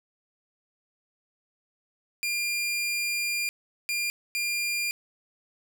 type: tone bursts at uneven times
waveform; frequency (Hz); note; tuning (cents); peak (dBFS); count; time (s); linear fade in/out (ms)
sawtooth; 2400; D7; +37; -23; 3; 2.23-3.49 / 3.89-4.1 / 4.35-4.91; 0
effects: none